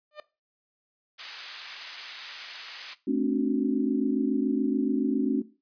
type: tone with exponential growth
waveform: sawtooth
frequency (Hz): 602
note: D5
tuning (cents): +43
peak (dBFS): -31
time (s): 0.11-0.2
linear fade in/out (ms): 2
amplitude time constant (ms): 19
type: high-pass noise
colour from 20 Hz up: pink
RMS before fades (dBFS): -39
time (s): 1.18-2.95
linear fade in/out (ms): 20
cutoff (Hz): 1900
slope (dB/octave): 12
type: chord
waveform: sine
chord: D dominant seventh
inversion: second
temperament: equal with one note detuned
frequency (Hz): 220 / 266.5 / 293.7 / 370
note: A3 / C4 / D4 / F#4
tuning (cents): 0 / +32 / 0 / 0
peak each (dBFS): -30 / -26 / -28 / -32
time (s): 3.07-5.42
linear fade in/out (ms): 10
effects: noise-tail reverb RT60 0.3 s tail -18 dB re dry + resampled to 11025 Hz